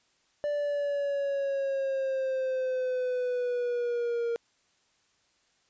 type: exponential sweep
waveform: triangle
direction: down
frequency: 587.3 to 466.2 Hz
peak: -25 dBFS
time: 0.44-4.36 s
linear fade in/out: 0 ms
effects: white hiss -69 dBFS RMS until 5.69 s + resampled to 16000 Hz